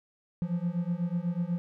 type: beating tone pair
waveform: triangle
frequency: 169.8 / 177.9 Hz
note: F3 / F3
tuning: -48 / +32 cents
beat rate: 8.1 Hz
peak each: -29 dBFS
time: 0.42-1.58 s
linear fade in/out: 0 ms
effects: none